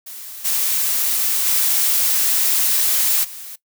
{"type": "noise with level steps", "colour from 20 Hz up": "blue", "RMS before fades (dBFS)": [-34, -19, -17, -34], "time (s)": [0.06, 3.56], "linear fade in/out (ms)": 10, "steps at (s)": [0.44, 1.45, 3.23], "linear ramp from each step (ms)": 20, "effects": ["noise-tail reverb RT60 0.1 s tail -19 dB re dry"]}